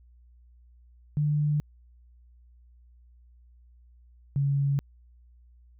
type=tone pair in turn; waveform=sine; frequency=148.6 / 139.9 Hz; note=D3 / C#3; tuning=+21 / +16 cents; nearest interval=minor second; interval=105 cents; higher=first; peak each=-22 dBFS; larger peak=neither; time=1.17-1.6 / 4.36-4.79 s; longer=neither; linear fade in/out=0 ms; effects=added 60 Hz sine -53 dBFS peak until 5.79 s